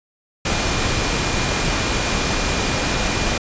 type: tone in noise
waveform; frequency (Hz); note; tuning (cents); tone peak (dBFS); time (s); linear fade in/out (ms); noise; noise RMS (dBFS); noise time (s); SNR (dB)
sine; 2419; D#7; -49; -31; 0.45-3.38; 5; pink; -20; 0.45-3.38; -14
effects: resampled to 16000 Hz